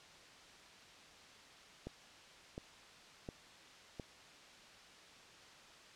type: click train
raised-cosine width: 2 ms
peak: -30 dBFS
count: 4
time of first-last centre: 1.87-3.998 s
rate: 1.41 Hz
effects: white hiss -58 dBFS RMS until 5.95 s + low-pass 5000 Hz 12 dB/octave